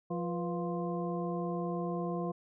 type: harmonic tone with a mistuned harmonic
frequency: 174.61 Hz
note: F3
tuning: in tune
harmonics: 1 / 2 / 3 / 4 / 6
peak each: -35 / -38 / -40 / -41 / -43 dBFS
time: 0.1-2.32 s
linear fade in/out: 10 ms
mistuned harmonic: 3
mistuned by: -99 cents
effects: none